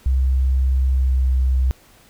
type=tone with pitch glide; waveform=sine; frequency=65.41 to 64.51 Hz; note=C2 to C2; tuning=0 to -24 cents; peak=-14 dBFS; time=0.06-1.71 s; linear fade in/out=0 ms; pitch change=-24 cents; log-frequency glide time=0.93-1.27 s; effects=pink hiss -51 dBFS RMS until 2.09 s